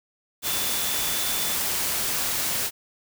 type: tone in noise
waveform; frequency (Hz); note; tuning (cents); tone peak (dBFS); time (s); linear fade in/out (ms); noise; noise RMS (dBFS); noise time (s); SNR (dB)
sine; 3495; A7; -12; -34; 0.42-1.57; 50; white; -26; 0.42-2.71; -11
effects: none